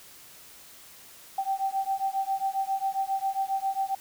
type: beating tone pair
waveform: sine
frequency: 774 / 781.4 Hz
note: G5 / G5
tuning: -22 / -6 cents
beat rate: 7.4 Hz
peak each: -29 dBFS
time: 1.38-3.95 s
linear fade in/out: 5 ms
effects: white hiss -50 dBFS RMS until 4 s